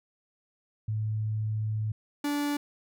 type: tone pair in turn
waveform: sine / 45% pulse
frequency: 108.2 / 290.2 Hz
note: A2 / D4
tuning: -29 / -21 cents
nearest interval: octave + perfect fourth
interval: 1708 cents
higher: second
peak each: -27 dBFS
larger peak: neither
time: 0.88-1.92 / 2.24-2.57 s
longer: first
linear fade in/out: 5 ms
effects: none